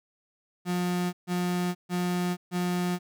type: tone bursts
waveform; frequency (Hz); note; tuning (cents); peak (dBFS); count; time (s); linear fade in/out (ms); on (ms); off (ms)
35% pulse; 178.2; F3; +35; -24; 4; 0.65-2.99; 50; 480; 140
effects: none